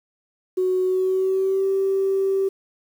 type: tone with pitch glide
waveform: sine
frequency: 370 to 387.7 Hz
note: F#4 to G4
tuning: 0 to -19 cents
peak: -17 dBFS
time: 0.57-2.49 s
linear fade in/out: 10 ms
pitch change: +81 cents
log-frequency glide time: 0.83-1.66 s
effects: tanh soft clip ceiling -13 dBFS + 8-bit